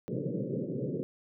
pink band-pass noise, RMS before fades -34 dBFS, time 0.08-1.03 s, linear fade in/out 0 ms, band 120 to 550 Hz, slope 96 dB/octave, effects none

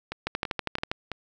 two click trains, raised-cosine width 0.3 ms, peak -11 / -16 dBFS, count 9 / 4, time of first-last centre 0.27-0.915 / 0.12-1.117 s, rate 12.4 / 3.01 Hz, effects none

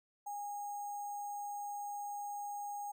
sine tone with sample-and-hold, 817 Hz, G#5, 29 cents flat, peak -39 dBFS, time 0.26-2.92 s, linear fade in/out 10 ms, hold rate 7350 Hz, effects none

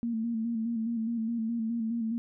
sine tone with vibrato, 228.4 Hz, A#3, 35 cents flat, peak -28 dBFS, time 0.03-2.18 s, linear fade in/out 0 ms, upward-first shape square, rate 4.8 Hz, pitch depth 43 cents each way, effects none

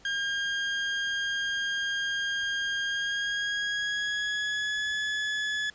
30% pulse tone with pitch glide, 1612 to 1707.9 Hz, G6 to G#6, +48 to +48 cents, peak -25 dBFS, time 0.05-5.7 s, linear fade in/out 2 ms, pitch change +100 cents, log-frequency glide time 2.85-4.93 s, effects pink hiss -56 dBFS RMS until 5.74 s + resampled to 16000 Hz

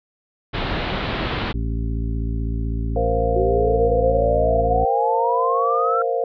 pink low-pass noise, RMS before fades -24 dBFS, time 0.53-1.53 s, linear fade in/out 20 ms, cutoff 4000 Hz, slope 48 dB/octave
harmonic tone, 55.9 Hz, A1, 28 cents sharp, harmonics 1 / 2 / 3 / 4 / 5 / 7, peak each -22 / -27 / -35 / -33 / -33 / -39 dBFS, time 1.54-4.85 s, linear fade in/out 5 ms
sine chord, Bb suspended second, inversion none, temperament equal, 466.2 / 523.3 / 698.5 Hz, Bb4 / C5 / F5, 0 / 0 / 0 cents, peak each -22 / -23 / -24 dBFS, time 2.96-6.24 s, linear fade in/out 2 ms
sine exponential sweep, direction up, 368 to 1368 Hz, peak -19 dBFS, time 3.36-6.02 s, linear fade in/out 2 ms
effects none

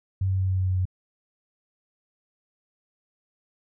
sine tone with pitch steps, 95.4 / 94.85 / 94.3 / 93.76 / 93.22 / 92.68 / 92.15 Hz, G2 / F#2 / F#2 / F#2 / F#2 / F#2 / F#2, -47 / +43 / +33 / +23 / +13 / +3 / -7 cents, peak -21 dBFS, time 0.21-0.854 s, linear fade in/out 5 ms, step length 92 ms, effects none

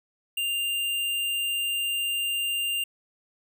square tone, 2794 Hz, F7, in tune, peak -26 dBFS, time 0.37-2.84 s, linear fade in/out 5 ms, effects none

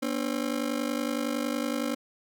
30% pulse ring-modulated tone, 266.8 Hz, C4, 34 cents sharp, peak -22 dBFS, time 0.02-1.95 s, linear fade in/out 10 ms, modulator 25.4 Hz, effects none

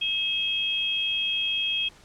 sine tone pair together, 2580 / 3251 Hz, E7 / G#7, -38 / -38 cents, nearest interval major third, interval 400 cents, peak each -29 / -25 dBFS, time 0.01-1.89 s, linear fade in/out 10 ms, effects pink hiss -53 dBFS RMS until 2.04 s + low-pass 8000 Hz 12 dB/octave

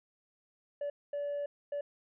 triangle tone bursts at uneven times, 576 Hz, D5, 34 cents flat, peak -30 dBFS, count 3, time 0.81-0.9 / 1.13-1.46 / 1.72-1.81 s, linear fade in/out 5 ms, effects tanh soft clip ceiling -29 dBFS + resampled to 8000 Hz

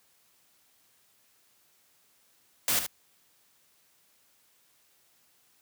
white noise with echo, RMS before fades -26 dBFS, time 2.68-2.79 s, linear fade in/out 0 ms, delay 74 ms, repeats 1, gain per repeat -8 dB, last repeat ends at 2.864 s, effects white hiss -66 dBFS RMS until 5.61 s + high-pass 60 Hz 12 dB/octave

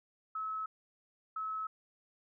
sine tone bursts at uneven times, 1293 Hz, E6, 34 cents flat, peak -35 dBFS, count 2, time 0.35-0.66 / 1.36-1.67 s, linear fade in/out 5 ms, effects none

